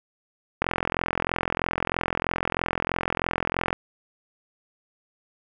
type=click train; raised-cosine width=0.5 ms; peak=-8 dBFS; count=135; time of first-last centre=0.62-3.729 s; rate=43.1 Hz; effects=none